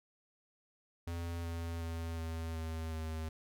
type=tone with pitch steps; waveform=square; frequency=84.9 / 83.83 / 82.77 / 81.72 / 80.69 / 79.67 Hz; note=F2 / E2 / E2 / E2 / E2 / D#2; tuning=-48 / +30 / +8 / -14 / -36 / +42 cents; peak=-38 dBFS; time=1.07-3.29 s; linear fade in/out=5 ms; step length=370 ms; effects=none

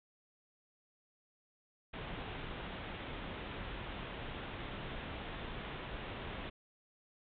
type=low-pass noise; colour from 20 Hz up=pink; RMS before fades=-44 dBFS; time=1.93-6.5 s; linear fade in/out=10 ms; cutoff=3700 Hz; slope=96 dB/octave; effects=none

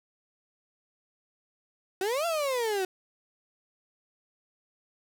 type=exponential two-way sweep; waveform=35% pulse; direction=up then down; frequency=364.4 to 693 to 364.4 Hz; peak=-25 dBFS; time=2.01-2.85 s; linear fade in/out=2 ms; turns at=2.26 s; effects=none

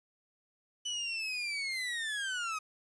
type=linear sweep; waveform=30% pulse; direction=down; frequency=2992 to 1244.5 Hz; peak=-31 dBFS; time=0.85-2.59 s; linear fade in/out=10 ms; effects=resampled to 22050 Hz + 10-bit

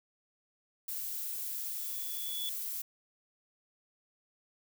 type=noise; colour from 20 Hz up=violet; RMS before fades=-38 dBFS; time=0.88-2.82 s; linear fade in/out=5 ms
type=tone with exponential growth; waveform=triangle; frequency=3424 Hz; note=A7; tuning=48 cents flat; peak=-33 dBFS; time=1.43-2.49 s; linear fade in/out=0 ms; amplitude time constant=230 ms
effects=none

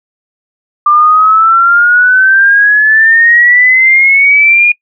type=exponential sweep; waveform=sine; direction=up; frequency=1185 to 2444 Hz; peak=-3 dBFS; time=0.86-4.72 s; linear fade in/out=5 ms; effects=noise-tail reverb RT60 0.1 s tail -23 dB re dry

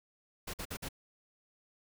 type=noise bursts; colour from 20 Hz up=pink; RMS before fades=-40 dBFS; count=4; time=0.47-0.888 s; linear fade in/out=10 ms; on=67 ms; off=50 ms; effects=none

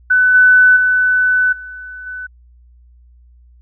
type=tone with level steps; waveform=sine; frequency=1500 Hz; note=F#6; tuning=23 cents sharp; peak=-8 / -5 / -10 / -28 / -24 dBFS; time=0.1-2.27 s; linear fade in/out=10 ms; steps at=0.34 / 0.76 / 1.52 / 2.06 s; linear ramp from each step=10 ms; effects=added 60 Hz sine -43 dBFS peak until 3.61 s

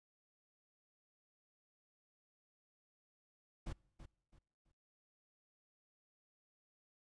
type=noise with echo; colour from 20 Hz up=brown; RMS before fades=-42 dBFS; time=3.66-3.73 s; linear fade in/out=10 ms; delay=330 ms; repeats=3; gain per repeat=-11 dB; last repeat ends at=4.72 s; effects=noise-tail reverb RT60 0.9 s tail -26 dB re dry + resampled to 22050 Hz

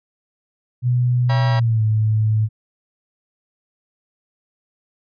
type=tone with pitch glide; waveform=sine; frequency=123.4 to 108.67 Hz; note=B2 to A2; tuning=-1 to -21 cents; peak=-14 dBFS; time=0.82-2.49 s; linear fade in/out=50 ms; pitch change=-220 cents; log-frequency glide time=1.47-1.83 s
type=chord; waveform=30% pulse; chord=C# diminished seventh; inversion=none; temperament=just; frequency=554.4 / 665.2 / 798.3 / 957.9 Hz; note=C#5 / E5 / G5 / Bb5; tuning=0 / +16 / +31 / +47 cents; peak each=-27 / -28 / -27 / -24 dBFS; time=1.29-1.6 s; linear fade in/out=10 ms
effects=resampled to 11025 Hz

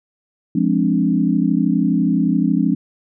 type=chord; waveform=sine; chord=D half-diminished seventh; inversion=first; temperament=equal; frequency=174.61 / 207.7 / 261.6 / 293.7 Hz; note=F3 / Ab3 / C4 / D4; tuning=0 / 0 / 0 / 0 cents; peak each=-19 / -19 / -19 / -20 dBFS; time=0.55-2.75 s; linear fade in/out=5 ms; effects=none

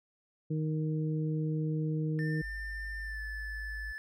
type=harmonic tone; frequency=155.56 Hz; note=D#3; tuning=in tune; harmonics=1 / 2 / 3; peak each=-30 / -37 / -41 dBFS; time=0.5-2.42 s; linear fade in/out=10 ms
type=tone with pitch glide; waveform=triangle; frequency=1793 to 1742 Hz; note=A6 to A6; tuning=+32 to -18 cents; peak=-37 dBFS; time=2.19-3.98 s; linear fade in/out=0 ms; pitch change=-50 cents; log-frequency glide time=3.01-3.21 s
type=tone; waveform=sine; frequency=51.91 Hz; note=G#1; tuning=in tune; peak=-39 dBFS; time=2.41-3.93 s; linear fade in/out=20 ms
effects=none

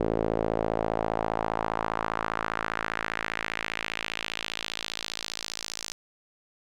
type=tone with band-pass filter sweep; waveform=sawtooth; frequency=55 Hz; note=A1; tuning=in tune; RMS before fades=-31 dBFS; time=0-5.92 s; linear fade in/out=0 ms; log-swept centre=440 to 5900 Hz; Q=1.8; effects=none

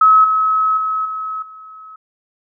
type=tone with level steps; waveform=sine; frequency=1285 Hz; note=E6; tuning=45 cents flat; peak=-6 / -12 / -16 / -21 / -34 dBFS; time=0.01-1.96 s; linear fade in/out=5 ms; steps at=0.24 / 0.77 / 1.05 / 1.42 s; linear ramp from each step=5 ms; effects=none

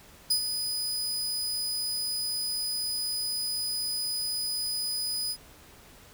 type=tone with ADSR envelope; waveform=sawtooth; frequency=4978 Hz; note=D#8; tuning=in tune; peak=-18 dBFS; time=0.3-5.37 s; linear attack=9 ms; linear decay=89 ms; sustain=-8 dB; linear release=61 ms; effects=pink hiss -53 dBFS RMS until 6.13 s

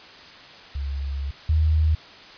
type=tone pair in turn; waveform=sine; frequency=69.3 / 78.14 Hz; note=C#2 / D#2; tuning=0 / +8 cents; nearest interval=major second; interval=208 cents; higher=second; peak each=-25 / -16 dBFS; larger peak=second; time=0.75-1.31 / 1.49-1.95 s; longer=first; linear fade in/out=5 ms; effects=white hiss -44 dBFS RMS until 2.37 s + resampled to 11025 Hz

